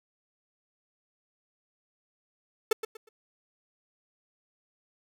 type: tone with echo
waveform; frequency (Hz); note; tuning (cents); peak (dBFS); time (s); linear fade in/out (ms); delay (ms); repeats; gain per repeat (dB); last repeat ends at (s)
45% pulse; 440; A4; 0; -20; 2.71-2.73; 5; 120; 3; -11; 3.09
effects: none